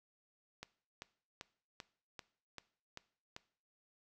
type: click train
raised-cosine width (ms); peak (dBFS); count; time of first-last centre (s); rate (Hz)
0.2; -28; 8; 0.63-3.364; 2.56
effects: noise-tail reverb RT60 0.5 s tail -19 dB re dry